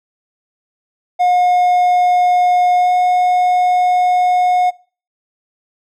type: tone with pitch glide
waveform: triangle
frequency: 719 to 724 Hz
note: F#5 to F#5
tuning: -50 to -38 cents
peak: -8 dBFS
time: 1.19-4.71 s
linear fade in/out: 20 ms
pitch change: +12 cents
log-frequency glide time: 2.77-2.92 s
effects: noise-tail reverb RT60 0.4 s tail -22 dB re dry